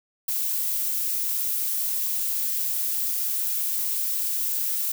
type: noise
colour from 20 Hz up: violet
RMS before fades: -26 dBFS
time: 0.28-4.92 s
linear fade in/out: 5 ms
effects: none